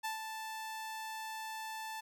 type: tone with ADSR envelope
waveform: sawtooth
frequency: 880 Hz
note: A5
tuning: in tune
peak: -31 dBFS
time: 0.03-2.01 s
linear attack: 20 ms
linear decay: 130 ms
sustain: -6 dB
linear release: 13 ms
effects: none